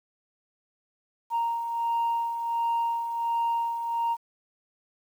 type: beating tone pair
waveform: sine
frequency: 929 / 930.4 Hz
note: A#5 / A#5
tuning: -6 / -4 cents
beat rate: 1.4 Hz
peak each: -32 / -24 dBFS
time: 1.3-4.17 s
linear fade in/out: 50 ms
effects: tanh soft clip ceiling -21 dBFS + 9-bit